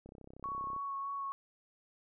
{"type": "click train", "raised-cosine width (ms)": 2, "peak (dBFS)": -38, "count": 24, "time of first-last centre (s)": [0.06, 0.763], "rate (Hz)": 32.7}
{"type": "tone with vibrato", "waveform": "sine", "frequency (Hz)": 1108.7, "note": "C#6", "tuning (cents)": 0, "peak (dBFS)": -36, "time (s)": [0.44, 1.32], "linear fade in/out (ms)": 0, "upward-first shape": "sine", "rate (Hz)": 3.3, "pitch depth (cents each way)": 14}
{"effects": []}